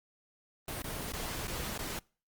pink noise with dropouts, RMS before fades -38 dBFS, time 0.68-1.99 s, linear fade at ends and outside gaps 2 ms, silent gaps 0.821-0.842 / 1.122-1.135 / 1.473-1.479 / 1.778-1.79 s, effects noise-tail reverb RT60 0.4 s tail -26 dB re dry + Opus 32 kbps

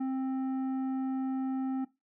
triangle tone with tanh clipping, 263.5 Hz, C4, 12 cents sharp, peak -31 dBFS, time 0-1.85 s, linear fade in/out 10 ms, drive 13 dB, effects noise-tail reverb RT60 0.2 s tail -17 dB re dry

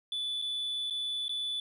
sine tone with dropouts, 3474 Hz, A7, 23 cents flat, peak -29 dBFS, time 0.12-1.6 s, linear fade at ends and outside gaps 2 ms, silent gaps 0.417-0.422 / 0.9-0.907 / 1.282-1.293 s, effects tanh soft clip ceiling -30 dBFS

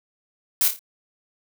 blue noise with echo, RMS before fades -19 dBFS, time 0.61-0.68 s, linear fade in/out 2 ms, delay 28 ms, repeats 4, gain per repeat -7 dB, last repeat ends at 0.792 s, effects none

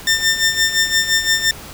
15% pulse tone with tremolo, 1800 Hz, A6, 39 cents sharp, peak -5 dBFS, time 0.07-1.51 s, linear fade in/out 2 ms, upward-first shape sine, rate 5.8 Hz, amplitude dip 70%, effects pink hiss -35 dBFS RMS until 1.73 s

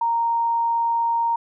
sine tone, 929 Hz, A#5, 6 cents flat, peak -18 dBFS, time 0.01-1.36 s, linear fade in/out 5 ms, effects none

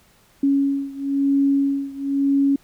sine beating tone pair, 277.2 / 278.2 Hz, C#4 / C#4, 0 / +6 cents, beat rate 1 Hz, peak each -19 / -21 dBFS, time 0.43-2.56 s, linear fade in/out 5 ms, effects pink hiss -56 dBFS RMS until 2.63 s

